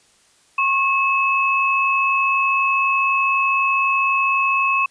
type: tone pair together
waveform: sine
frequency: 1088 / 2588 Hz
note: C#6 / E7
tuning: -33 / -32 cents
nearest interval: octave + minor third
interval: 1501 cents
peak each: -18 dBFS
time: 0.58-4.86 s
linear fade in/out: 5 ms
effects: white hiss -56 dBFS RMS until 4.9 s + resampled to 22050 Hz